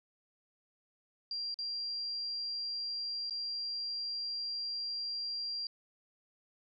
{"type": "tone with dropouts", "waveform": "sine", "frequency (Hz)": 4753, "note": "D8", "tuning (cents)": 20, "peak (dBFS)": -35, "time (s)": [1.31, 5.67], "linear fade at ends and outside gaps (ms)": 2, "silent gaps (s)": [[1.543, 1.588], [3.298, 3.307]], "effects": []}